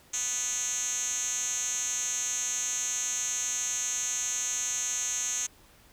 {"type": "tone with band-pass filter", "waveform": "5% pulse", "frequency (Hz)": 247.7, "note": "B3", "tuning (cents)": 5, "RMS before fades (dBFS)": -31, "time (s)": [0.13, 5.47], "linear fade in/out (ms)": 10, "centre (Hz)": 6400, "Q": 7.2, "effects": ["pink hiss -58 dBFS RMS until 5.92 s"]}